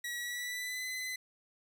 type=tone with pitch glide; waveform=sawtooth; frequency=1924 to 2023 Hz; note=B6 to B6; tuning=-46 to +41 cents; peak=-33 dBFS; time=0.04-1.16 s; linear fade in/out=5 ms; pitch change=+87 cents; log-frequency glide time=0.19-0.87 s; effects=none